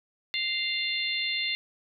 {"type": "harmonic tone with a mistuned harmonic", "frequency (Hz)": 697, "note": "F5", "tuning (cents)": -4, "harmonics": [3, 4, 5, 6], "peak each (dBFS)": [-31, -33, -32, -34], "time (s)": [0.34, 1.55], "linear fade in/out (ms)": 0, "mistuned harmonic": 5, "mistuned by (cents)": 36, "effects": []}